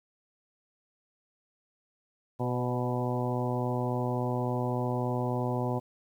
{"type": "harmonic tone with a mistuned harmonic", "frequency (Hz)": 123.47, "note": "B2", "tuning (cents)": 0, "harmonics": [1, 2, 3, 4, 5, 6, 7, 8], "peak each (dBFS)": [-31, -34, -36, -37, -38, -39, -39, -40], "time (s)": [2.39, 5.8], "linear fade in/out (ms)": 20, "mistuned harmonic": 4, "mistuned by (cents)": 25, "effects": ["10-bit"]}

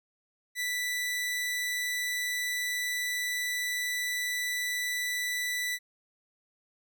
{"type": "tone", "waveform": "sawtooth", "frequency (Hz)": 1975.5, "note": "B6", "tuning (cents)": 0, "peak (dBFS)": -26, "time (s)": [0.55, 5.79], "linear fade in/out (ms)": 50, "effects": []}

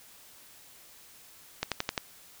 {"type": "click train", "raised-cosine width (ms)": 0.2, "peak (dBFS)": -11, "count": 5, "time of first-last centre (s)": [1.63, 1.978], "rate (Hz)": 11.5, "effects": ["white hiss -54 dBFS RMS until 2.4 s"]}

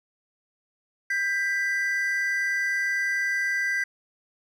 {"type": "tone pair together", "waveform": "triangle", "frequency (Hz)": [1589, 1980.3], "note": ["G6", "B6"], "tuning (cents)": [23, 4], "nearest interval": "major third", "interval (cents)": 381, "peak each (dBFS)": [-25, -24], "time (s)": [1.1, 3.84], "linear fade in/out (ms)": 5, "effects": []}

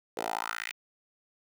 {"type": "tone with high-pass filter sweep", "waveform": "10% pulse", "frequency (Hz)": 55.8, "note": "A1", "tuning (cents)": 25, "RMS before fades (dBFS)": -35, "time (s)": [0.17, 0.72], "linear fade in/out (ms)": 5, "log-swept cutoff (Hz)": [480, 2400], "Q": 3.4, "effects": []}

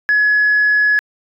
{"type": "tone", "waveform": "sine", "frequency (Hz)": 1692, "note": "G#6", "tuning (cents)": 32, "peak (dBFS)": -9, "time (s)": [0.09, 0.99], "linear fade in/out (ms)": 0, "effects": ["tanh soft clip ceiling -7 dBFS"]}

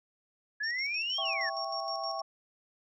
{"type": "exponential two-way sweep", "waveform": "sine", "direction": "up then down", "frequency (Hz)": [1669, 3292, 1669], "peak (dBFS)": -31, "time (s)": [0.6, 1.5], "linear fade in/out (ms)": 10, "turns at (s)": 1.2}
{"type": "tone with tremolo", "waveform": "sine", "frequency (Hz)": 5520, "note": "F8", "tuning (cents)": -21, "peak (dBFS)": -35, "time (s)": [0.63, 2.21], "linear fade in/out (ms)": 10, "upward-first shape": "square", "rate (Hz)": 6.4, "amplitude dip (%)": 70}
{"type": "chord", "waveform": "sine", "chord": "C# diminished", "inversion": "first", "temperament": "equal", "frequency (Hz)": [659.3, 784, 1108.7], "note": ["E5", "G5", "C#6"], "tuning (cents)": [0, 0, 0], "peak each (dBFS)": -38, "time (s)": [1.18, 2.22], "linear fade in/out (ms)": 5}
{"effects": []}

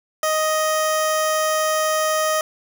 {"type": "tone with notch filter", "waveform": "15% pulse", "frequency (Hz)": 624, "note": "D#5", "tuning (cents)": 5, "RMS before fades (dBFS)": -20, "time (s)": [0.23, 2.41], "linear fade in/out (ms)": 2, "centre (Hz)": 2300, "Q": 1.7, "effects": []}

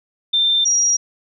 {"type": "tone pair in turn", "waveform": "sine", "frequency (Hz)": [3581, 5709], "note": ["A7", "F8"], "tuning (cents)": [30, 37], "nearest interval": "minor sixth", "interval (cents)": 807, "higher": "second", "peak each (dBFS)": -13, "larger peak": "neither", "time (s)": [[0.33, 0.65], [0.65, 0.97]], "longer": "neither", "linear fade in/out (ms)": 10, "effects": []}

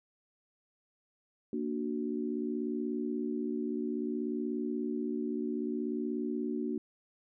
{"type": "chord", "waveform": "sine", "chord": "Bb augmented", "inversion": "none", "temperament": "equal", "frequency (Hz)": [233.1, 293.7, 370], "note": ["Bb3", "D4", "F#4"], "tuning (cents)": [0, 0, 0], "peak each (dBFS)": [-35, -36, -37], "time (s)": [1.53, 6.78], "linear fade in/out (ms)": 2, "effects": []}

